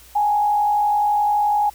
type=tone with frequency modulation; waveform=sine; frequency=830.6 Hz; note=G#5; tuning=in tune; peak=-15 dBFS; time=0.15-1.7 s; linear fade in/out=10 ms; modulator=51.7 Hz; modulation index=0.42; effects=added 60 Hz sine -49 dBFS peak until 1.74 s + white hiss -47 dBFS RMS until 1.74 s